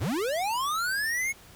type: linear sweep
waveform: square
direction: up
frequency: 65.2 to 2210 Hz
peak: -27 dBFS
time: 0-1.33 s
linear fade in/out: 20 ms
effects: pink hiss -52 dBFS RMS until 1.55 s